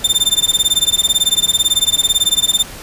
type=tone with tremolo; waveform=sawtooth; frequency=3584 Hz; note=A7; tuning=31 cents sharp; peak=-5 dBFS; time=0.04-2.63 s; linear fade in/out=5 ms; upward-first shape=sine; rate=18 Hz; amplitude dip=100%; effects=pink hiss -32 dBFS RMS until 2.82 s + resampled to 32000 Hz